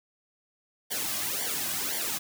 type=noise with flanger; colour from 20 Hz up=white; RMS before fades=-31 dBFS; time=0.9-2.19 s; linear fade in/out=20 ms; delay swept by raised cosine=0.76 to 2.26 ms; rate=1.9 Hz; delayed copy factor=-0.8; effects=none